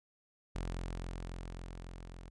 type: tone with level ramp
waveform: sawtooth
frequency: 43.65 Hz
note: F1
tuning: in tune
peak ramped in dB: -32 to -44 dBFS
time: 0.55-2.3 s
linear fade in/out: 10 ms
effects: resampled to 22050 Hz